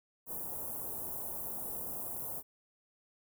white band-stop noise, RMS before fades -40 dBFS, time 0.26-2.43 s, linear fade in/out 50 ms, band 920 to 11000 Hz, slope 24 dB/octave, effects none

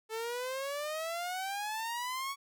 sawtooth exponential sweep, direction up, 436.6 to 1126 Hz, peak -31 dBFS, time 0.09-2.36 s, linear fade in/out 50 ms, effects none

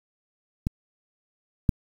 clicks, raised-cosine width 5 ms, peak -12 / -6 dBFS, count 2, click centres 0.669 / 1.692 s, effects 7-bit

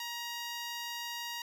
10% pulse tone, 946 Hz, A#5, 25 cents sharp, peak -29 dBFS, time 0-1.42 s, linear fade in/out 2 ms, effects none

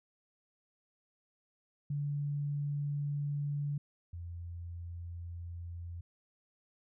sine tone pair in turn, 144.4 / 85.86 Hz, D3 / F2, -29 / -29 cents, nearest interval major sixth, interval 900 cents, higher first, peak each -32 / -40 dBFS, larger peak first, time 1.9-3.78 / 4.13-6.01 s, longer neither, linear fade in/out 5 ms, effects none

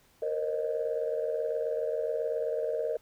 sine tone cluster, 464.4 / 483 / 532 / 619 Hz, A#4 / B4 / C5 / D#5, -7 / -39 / +29 / -9 cents, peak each -31 / -39 / -35 / -32 dBFS, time 0.22-2.97 s, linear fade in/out 5 ms, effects tanh soft clip ceiling -20 dBFS + pink hiss -64 dBFS RMS until 3.01 s

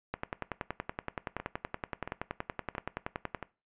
two click trains, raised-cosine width 0.5 ms, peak -18 / -22 dBFS, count 35 / 4, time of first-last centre 0.14-3.348 / 1.4-3.427 s, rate 10.6 / 1.48 Hz, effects noise-tail reverb RT60 0.3 s tail -19 dB re dry + resampled to 8000 Hz

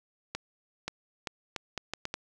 accelerating click train, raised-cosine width 0.2 ms, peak -16 dBFS, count 8, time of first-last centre 0.35-2.141 s, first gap 530 ms, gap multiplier 0.74, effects none

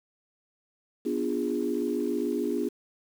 sine chord, B diminished seventh, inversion none, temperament equal with one note detuned, 246.9 / 293.7 / 349.2 / 411.7 Hz, B3 / D4 / F4 / Ab4, 0 / 0 / 0 / -15 cents, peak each -31 dBFS, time 1.05-2.69 s, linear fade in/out 10 ms, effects tanh soft clip ceiling -15 dBFS + 8-bit

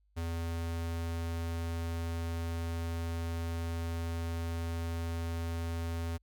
square tone, 83.5 Hz, E2, 23 cents sharp, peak -34 dBFS, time 0.16-6.18 s, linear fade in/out 20 ms, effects added 50 Hz sine -67 dBFS peak until 6.22 s

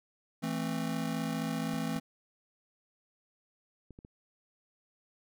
square chord, A minor, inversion second, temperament just, 165 / 220 / 264 Hz, E3 / A3 / C4, +2 / 0 / +16 cents, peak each -37 / -37 / -37 dBFS, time 0.42-2 s, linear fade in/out 20 ms
clicks, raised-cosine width 3 ms, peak -36 dBFS, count 5, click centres 1.74 / 1.962 / 3.907 / 3.989 / 4.049 s
effects none

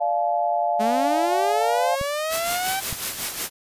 sine chord, D minor, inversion none, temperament equal with one note detuned, 587.3 / 698.5 / 857.9 Hz, D5 / F5 / A5, 0 / 0 / -44 cents, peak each -27 / -21 / -26 dBFS, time 0-1.96 s, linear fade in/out 20 ms
sawtooth linear sweep, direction up, 207.7 to 784 Hz, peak -20 dBFS, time 0.79-2.81 s, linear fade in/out 20 ms
clicks, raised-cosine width 5 ms, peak -19 dBFS, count 2, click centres 2.013 / 2.927 s
white noise with tremolo, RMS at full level -26 dBFS, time 2.29-3.5 s, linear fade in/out 50 ms, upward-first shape sine, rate 5.5 Hz, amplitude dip 55%
effects resampled to 32000 Hz

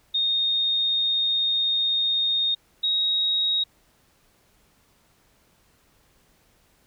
sine tone pair in turn, 3692 / 3785 Hz, A#7 / A#7, -17 / +26 cents, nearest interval unison, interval 43 cents, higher second, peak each -20 / -20 dBFS, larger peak neither, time 0.14-2.55 / 2.83-3.64 s, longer first, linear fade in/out 10 ms, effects pink hiss -62 dBFS RMS until 6.86 s

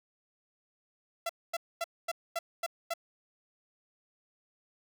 sawtooth tone bursts, 674 Hz, E5, 38 cents sharp, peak -27 dBFS, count 7, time 1.26-2.938 s, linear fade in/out 5 ms, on 34 ms, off 240 ms, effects none

